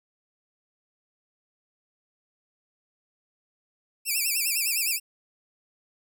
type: tone with vibrato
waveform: 5% pulse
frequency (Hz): 2505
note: D#7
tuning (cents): +11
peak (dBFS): -15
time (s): 4.05-5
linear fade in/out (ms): 50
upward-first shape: sine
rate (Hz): 9.8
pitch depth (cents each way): 150
effects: none